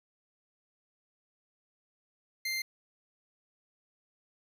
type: tone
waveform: 25% pulse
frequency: 2093 Hz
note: C7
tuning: in tune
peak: -28 dBFS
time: 2.45-2.62 s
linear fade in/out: 5 ms
effects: 10-bit